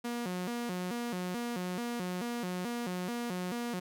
sawtooth tone with vibrato, 207.7 Hz, G#3, in tune, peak -30 dBFS, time 0.04-3.8 s, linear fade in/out 10 ms, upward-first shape square, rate 2.3 Hz, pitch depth 240 cents each way, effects none

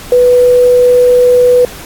sine tone with quantisation, 493.9 Hz, B4, in tune, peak -3 dBFS, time 0.12-1.65 s, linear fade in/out 2 ms, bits 5, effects pink hiss -29 dBFS RMS until 1.85 s + AAC 64 kbps

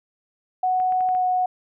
sine tone with pitch glide, 740 to 734 Hz, F#5 to F#5, 0 to -14 cents, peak -18 dBFS, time 0.63-1.46 s, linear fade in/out 5 ms, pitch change -14 cents, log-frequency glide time 1.08-1.24 s
clicks, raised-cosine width 0.5 ms, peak -27 dBFS, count 5, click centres 0.801 / 0.923 / 1.007 / 1.089 / 1.15 s
effects none

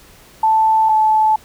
sine tone pair in turn, 880 / 868.4 Hz, A5 / A5, 0 / -23 cents, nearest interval unison, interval 23 cents, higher first, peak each -10 dBFS, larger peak neither, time 0.43-0.89 / 0.89-1.36 s, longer second, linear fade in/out 5 ms, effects pink hiss -45 dBFS RMS until 1.44 s

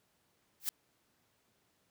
blue noise with exponential growth, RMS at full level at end -29 dBFS, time 0.6-0.69 s, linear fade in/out 0 ms, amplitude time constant 19 ms, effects pink hiss -74 dBFS RMS until 1.9 s + high-pass 100 Hz 12 dB/octave

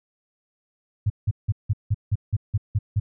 sine tone bursts, 103.83 Hz, G#2, in tune, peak -17 dBFS, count 10, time 1.06-3 s, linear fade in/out 10 ms, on 41 ms, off 170 ms, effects none

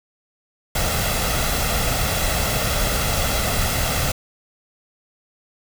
pink noise with comb filter, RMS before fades -21 dBFS, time 0.75-4.12 s, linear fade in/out 5 ms, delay 1.5 ms, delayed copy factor +0.55, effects none

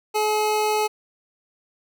square tone pair together, 426.1 / 852.2 Hz, G#4 / G#5, +44 / +44 cents, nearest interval octave, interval 1200 cents, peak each -23 / -23 dBFS, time 0.14-0.88 s, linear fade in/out 20 ms, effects none

